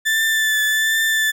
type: tone with vibrato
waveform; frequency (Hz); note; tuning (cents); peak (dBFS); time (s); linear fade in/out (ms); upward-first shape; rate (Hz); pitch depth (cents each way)
35% pulse; 1761; A6; +1; -14; 0.05-1.32; 20; triangle; 1.3; 24
effects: none